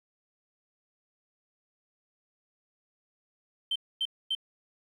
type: tone bursts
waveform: sine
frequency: 3112 Hz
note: G7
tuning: 13 cents flat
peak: -25 dBFS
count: 3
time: 3.71-4.351 s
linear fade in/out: 5 ms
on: 47 ms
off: 250 ms
effects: tanh soft clip ceiling -23 dBFS + 10-bit